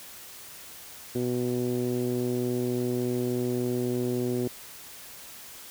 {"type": "tone with low-pass filter", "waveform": "10% pulse", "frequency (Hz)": 123.47, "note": "B2", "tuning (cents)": 0, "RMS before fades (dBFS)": -28, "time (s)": [1.15, 4.48], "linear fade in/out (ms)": 5, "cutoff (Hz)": 350, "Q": 2.2, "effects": ["white hiss -45 dBFS RMS until 5.7 s"]}